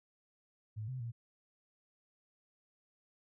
sine tone with pitch steps, 107.8 / 129.1 / 117.2 Hz, A2 / C3 / A#2, -35 / -23 / +10 cents, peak -38 dBFS, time 0.76-1.12 s, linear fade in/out 20 ms, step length 120 ms, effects none

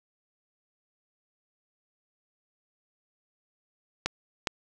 clicks, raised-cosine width 0.2 ms, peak -9 dBFS, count 2, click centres 4.06 / 4.472 s, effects none

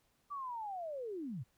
sine linear sweep, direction down, 1174.7 to 103.2 Hz, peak -39 dBFS, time 0.3-1.44 s, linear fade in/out 20 ms, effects pink hiss -75 dBFS RMS until 1.57 s

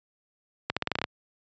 accelerating click train, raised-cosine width 0.3 ms, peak -10 dBFS, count 9, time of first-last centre 0.7-1.041 s, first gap 66 ms, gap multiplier 0.87, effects high-pass 80 Hz 12 dB/octave + resampled to 16000 Hz

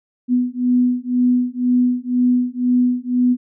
sine beating tone pair, 246.9 / 248.9 Hz, B3 / B3, 0 / +14 cents, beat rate 2 Hz, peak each -17 dBFS, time 0.28-3.37 s, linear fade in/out 50 ms, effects none

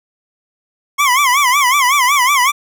25% pulse tone with vibrato, 1070 Hz, C6, 38 cents sharp, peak -6 dBFS, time 0.98-2.52 s, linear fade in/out 20 ms, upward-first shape sine, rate 5.4 Hz, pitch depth 160 cents each way, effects none

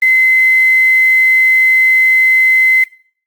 sine tone with quantisation, 2053 Hz, C7, 33 cents flat, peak -6 dBFS, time 0.02-2.84 s, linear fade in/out 5 ms, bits 5, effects noise-tail reverb RT60 0.5 s tail -22 dB re dry + Opus 24 kbps

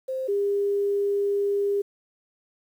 sine tone pair in turn, 523.3 / 402.9 Hz, C5 / G4, 0 / +48 cents, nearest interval perfect fourth, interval 452 cents, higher first, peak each -26 / -21 dBFS, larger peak second, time 0.08-0.28 / 0.28-1.82 s, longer second, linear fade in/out 10 ms, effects 9-bit

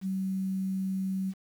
sine tone with quantisation, 190.5 Hz, G3, 49 cents flat, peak -28 dBFS, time 0.01-1.34 s, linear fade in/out 50 ms, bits 9, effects none

